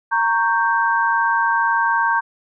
sine chord, G diminished, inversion first, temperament equal with one note detuned, 926.4 / 1108.7 / 1568 Hz, Bb5 / Db6 / G6, -11 / 0 / 0 cents, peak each -18 / -22 / -19 dBFS, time 0.11-2.21 s, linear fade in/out 20 ms, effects none

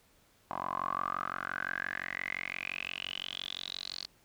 10% pulse tone with band-pass filter sweep, 45.78 Hz, F#1, 18 cents flat, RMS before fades -38 dBFS, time 0.51-4.06 s, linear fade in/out 0 ms, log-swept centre 930 to 4500 Hz, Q 9.3, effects pink hiss -66 dBFS RMS until 4.24 s

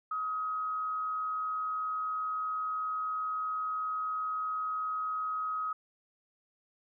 sine tone with frequency modulation, 1266 Hz, D#6, 30 cents sharp, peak -31 dBFS, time 0.11-5.73 s, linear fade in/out 5 ms, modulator 123 Hz, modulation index 0.24, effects none

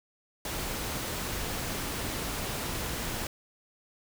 pink noise, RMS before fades -34 dBFS, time 0.45-3.27 s, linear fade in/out 2 ms, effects none

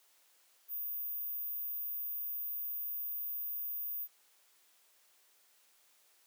sine tone, 14917 Hz, A#9, in tune, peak -36 dBFS, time 0.68-4.08 s, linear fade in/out 50 ms, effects white hiss -68 dBFS RMS until 6.26 s + high-pass 400 Hz 12 dB/octave

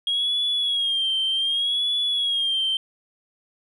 sine tone with vibrato, 3270 Hz, G#7, 28 cents flat, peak -19 dBFS, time 0.07-2.77 s, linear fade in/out 2 ms, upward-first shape sine, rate 0.66 Hz, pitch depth 79 cents each way, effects tanh soft clip ceiling -17 dBFS

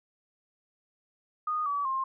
sine tone with pitch steps, 1233 / 1143.8 / 1061.1 Hz, D#6 / D6 / C6, -16 / -46 / +24 cents, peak -27 dBFS, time 1.47-2.04 s, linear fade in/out 5 ms, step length 190 ms, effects none

